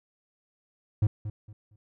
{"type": "tone with echo", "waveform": "triangle", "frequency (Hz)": 105.6, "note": "G#2", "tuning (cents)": 29, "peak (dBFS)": -17, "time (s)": [1.02, 1.07], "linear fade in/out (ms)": 5, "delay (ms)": 230, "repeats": 3, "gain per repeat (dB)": -12, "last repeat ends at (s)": 1.76, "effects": []}